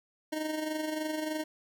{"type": "tone with amplitude modulation", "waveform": "25% pulse", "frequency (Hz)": 310, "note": "D#4", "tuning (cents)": -6, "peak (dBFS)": -26, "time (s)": [0.32, 1.44], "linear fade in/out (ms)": 10, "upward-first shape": "sine", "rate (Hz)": 23.3, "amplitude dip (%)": 50, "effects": []}